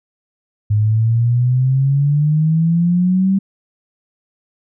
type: exponential sweep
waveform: sine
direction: up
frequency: 103.9 to 196 Hz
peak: -11 dBFS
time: 0.7-3.39 s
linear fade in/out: 10 ms
effects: none